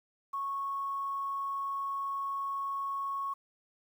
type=tone; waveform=sine; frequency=1103 Hz; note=C#6; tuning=9 cents flat; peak=-32 dBFS; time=0.33-3.34 s; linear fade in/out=10 ms; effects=10-bit